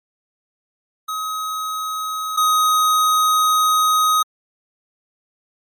square tone pair in turn, 1268 / 1256.3 Hz, D#6 / D#6, +32 / +16 cents, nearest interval unison, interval 16 cents, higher first, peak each -23 / -14 dBFS, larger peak second, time 1.08-2.37 / 2.37-4.23 s, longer second, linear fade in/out 10 ms, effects MP3 64 kbps

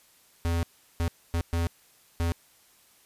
square tone bursts at uneven times, 84.4 Hz, E2, 41 cents sharp, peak -25 dBFS, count 5, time 0.45-0.63 / 1-1.08 / 1.34-1.41 / 1.53-1.67 / 2.2-2.32 s, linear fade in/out 0 ms, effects white hiss -60 dBFS RMS until 3.05 s + resampled to 32000 Hz

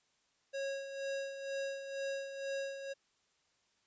square tone with tremolo, 548 Hz, C#5, 20 cents flat, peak -36 dBFS, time 0.53-2.94 s, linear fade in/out 20 ms, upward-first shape sine, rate 2.1 Hz, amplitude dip 60%, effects white hiss -75 dBFS RMS until 3.86 s + resampled to 16000 Hz

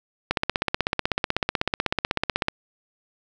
click train, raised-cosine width 0.3 ms, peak -5 dBFS, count 36, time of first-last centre 0.31-2.484 s, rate 16.1 Hz, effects none

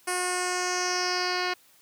10% pulse tone with low-pass filter sweep, 361.4 Hz, F#4, 41 cents flat, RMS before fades -28 dBFS, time 0.07-1.54 s, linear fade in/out 10 ms, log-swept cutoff 10000 to 3900 Hz, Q 4.1, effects white hiss -59 dBFS RMS until 1.81 s + high-pass 80 Hz 12 dB/octave

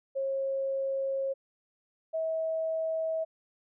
sine tone pair in turn, 541 / 644.4 Hz, C#5 / E5, -42 / -39 cents, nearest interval minor third, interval 303 cents, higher second, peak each -28 dBFS, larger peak neither, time 0.15-1.34 / 2.13-3.25 s, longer first, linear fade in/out 20 ms, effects none

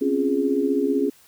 sine chord, Db major seventh, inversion third, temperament equal, 261.6 / 277.2 / 349.2 / 415.3 Hz, C4 / Db4 / F4 / Ab4, 0 / 0 / 0 / 0 cents, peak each -27 / -22 / -27 / -23 dBFS, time 0.01-1.1 s, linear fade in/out 10 ms, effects white hiss -54 dBFS RMS until 1.27 s

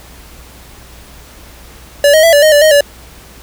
square tone with pitch steps, 574 / 628 / 664 / 579 / 621 / 583 / 624 / 574 Hz, D5 / D#5 / E5 / D5 / D#5 / D5 / D#5 / D5, -40 / +16 / +12 / -25 / -3 / -13 / +5 / -40 cents, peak -5 dBFS, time 2.04-2.808 s, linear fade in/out 2 ms, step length 96 ms, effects added 60 Hz sine -38 dBFS peak until 3.42 s + pink hiss -38 dBFS RMS until 3.42 s

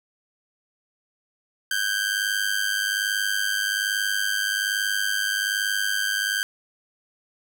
sawtooth ring-modulated tone, 1568 Hz, G6, in tune, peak -16 dBFS, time 1.71-6.43 s, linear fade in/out 0 ms, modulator 50.6 Hz, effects none

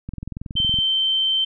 click train, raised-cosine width 5 ms, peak -18 dBFS, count 16, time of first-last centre 0.09-0.788 s, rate 21.5 Hz
sine tone, 3108 Hz, G7, 16 cents flat, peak -17 dBFS, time 0.56-1.45 s, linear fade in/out 10 ms
effects none

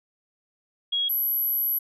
sine tone pair in turn, 3301 / 11763 Hz, G#7 / F#9, -11 / -11 cents, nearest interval octave + minor seventh, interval 2200 cents, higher second, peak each -22 dBFS, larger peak neither, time 0.92-1.09 / 1.09-1.79 s, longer second, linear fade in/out 10 ms, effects none

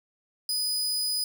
sawtooth tone, 4978 Hz, D#8, in tune, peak -23 dBFS, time 0.49-1.24 s, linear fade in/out 2 ms, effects none

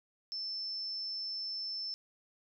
sine tone, 5300 Hz, E8, 9 cents sharp, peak -36 dBFS, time 0.32-1.94 s, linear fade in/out 0 ms, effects none

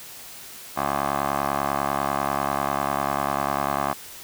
15% pulse tone with band-pass filter, 70.1 Hz, C#2, 20 cents sharp, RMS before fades -25 dBFS, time 0.76-3.94 s, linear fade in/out 20 ms, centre 960 Hz, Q 2.7, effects white hiss -41 dBFS RMS until 4.23 s

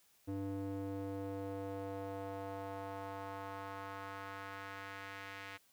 square tone with band-pass filter sweep, 98 Hz, G2, in tune, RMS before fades -44 dBFS, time 0.27-5.58 s, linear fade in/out 20 ms, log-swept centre 300 to 2100 Hz, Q 1.5, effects white hiss -70 dBFS RMS until 5.72 s

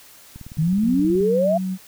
click train, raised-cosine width 5 ms, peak -25 dBFS, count 17, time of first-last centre 0.36-1.207 s, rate 18.9 Hz
sine exponential sweep, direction up, 150 to 698.5 Hz, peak -16 dBFS, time 0.58-1.58 s, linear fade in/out 10 ms
sine tone with pitch glide, 185 to 187.04 Hz, F#3 to F#3, 0 to +19 cents, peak -22 dBFS, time 0.82-1.78 s, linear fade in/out 50 ms, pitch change +19 cents, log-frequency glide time 0.93-1.41 s
effects white hiss -47 dBFS RMS until 1.87 s

